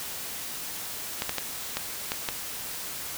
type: clicks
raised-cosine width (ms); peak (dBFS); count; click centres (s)
0.2; -10; 6; 1.221 / 1.294 / 1.383 / 1.77 / 2.119 / 2.288
effects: white hiss -36 dBFS RMS until 3.17 s